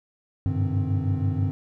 triangle tone cluster, 96.2 / 102.4 / 131.3 / 150.8 / 261.3 Hz, G2 / G#2 / C3 / D3 / C4, -32 / -24 / +6 / +46 / -2 cents, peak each -23 / -25 / -32 / -28 / -29 dBFS, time 0.46-1.51 s, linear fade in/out 0 ms, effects none

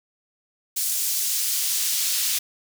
pink noise with high-pass filter sweep, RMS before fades -24 dBFS, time 0.76-2.39 s, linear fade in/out 10 ms, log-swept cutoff 6600 to 3900 Hz, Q 0.77, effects none

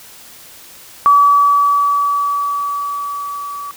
sine tone with level ramp, 1145 Hz, D6, 44 cents flat, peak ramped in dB -5 to -24 dBFS, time 1.06-3.71 s, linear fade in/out 0 ms, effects white hiss -39 dBFS RMS until 3.76 s

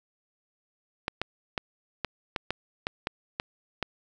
clicks, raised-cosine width 0.3 ms, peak -12 dBFS, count 10, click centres 1.081 / 1.216 / 1.578 / 2.047 / 2.362 / 2.506 / 2.869 / 3.071 / 3.399 / 3.827 s, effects none

